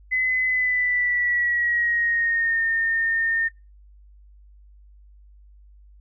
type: tone with pitch glide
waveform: sine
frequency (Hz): 2024 to 1824.1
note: B6 to A#6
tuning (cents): +42 to -38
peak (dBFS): -19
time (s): 0.11-3.49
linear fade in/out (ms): 20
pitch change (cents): -180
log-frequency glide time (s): 0.45-2.63
effects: noise-tail reverb RT60 0.3 s tail -26 dB re dry + added 50 Hz sine -47 dBFS peak until 6 s